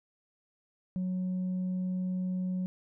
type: tone with tanh clipping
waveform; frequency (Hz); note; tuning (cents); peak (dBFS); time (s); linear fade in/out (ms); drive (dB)
sine; 183.9; F#3; -10; -30; 0.96-2.66; 0; 1
effects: none